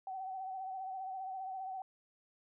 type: tone with vibrato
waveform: sine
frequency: 760 Hz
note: F#5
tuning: 46 cents sharp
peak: -39 dBFS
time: 0.07-1.82 s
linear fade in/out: 2 ms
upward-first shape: sine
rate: 15 Hz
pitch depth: 40 cents each way
effects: none